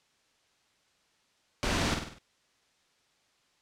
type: noise with echo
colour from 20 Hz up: pink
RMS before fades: -29 dBFS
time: 1.63-1.94 s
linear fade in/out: 0 ms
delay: 49 ms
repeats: 5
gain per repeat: -5 dB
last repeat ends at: 2.185 s
effects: white hiss -69 dBFS RMS until 3.61 s + low-pass 6000 Hz 12 dB/octave